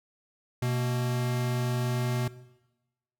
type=tone pair together; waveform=square; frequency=124.33 / 234.7 Hz; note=B2 / A#3; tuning=+12 / +12 cents; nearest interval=major seventh; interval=1100 cents; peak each=-27 / -37 dBFS; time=0.62-2.28 s; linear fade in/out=5 ms; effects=noise-tail reverb RT60 1.0 s tail -18 dB re dry